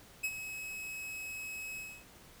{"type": "tone with ADSR envelope", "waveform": "45% pulse", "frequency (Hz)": 2564, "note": "E7", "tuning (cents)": -49, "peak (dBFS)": -30, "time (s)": [0.23, 2.05], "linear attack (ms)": 15, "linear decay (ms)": 54, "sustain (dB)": -10, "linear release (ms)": 280, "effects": ["pink hiss -57 dBFS RMS until 2.4 s"]}